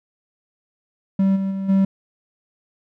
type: tone with level steps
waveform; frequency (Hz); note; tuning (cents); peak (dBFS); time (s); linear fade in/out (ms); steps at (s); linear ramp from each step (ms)
triangle; 193.6; G3; -21; -12 / -18 / -21 / -11; 1.19-1.85; 5; 1.35 / 1.5 / 1.68; 20
effects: none